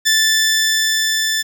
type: tone with level ramp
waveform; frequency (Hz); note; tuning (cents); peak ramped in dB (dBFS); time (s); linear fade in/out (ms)
15% pulse; 1760; A6; 0; -5 to -10; 0.05-1.43; 20
effects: 7-bit